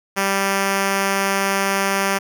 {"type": "tone", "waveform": "5% pulse", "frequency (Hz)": 196, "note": "G3", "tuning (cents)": 0, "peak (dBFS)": -6, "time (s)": [0.16, 2.19], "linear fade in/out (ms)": 20, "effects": []}